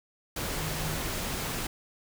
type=tone in noise; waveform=sine; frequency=155.56 Hz; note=D#3; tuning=in tune; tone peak=-35 dBFS; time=0.56-0.96 s; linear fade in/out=5 ms; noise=pink; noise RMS=-33 dBFS; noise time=0.36-1.67 s; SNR=-5 dB; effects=none